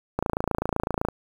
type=click train; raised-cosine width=1 ms; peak=-10 dBFS; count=26; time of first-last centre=0.19-1.086 s; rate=27.9 Hz; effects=7-bit